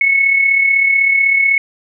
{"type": "tone with amplitude modulation", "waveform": "sine", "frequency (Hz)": 2200, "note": "C#7", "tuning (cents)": -14, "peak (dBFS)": -7, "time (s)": [0.01, 1.58], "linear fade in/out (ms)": 2, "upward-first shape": "sine", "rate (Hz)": 36, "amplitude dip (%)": 50, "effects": []}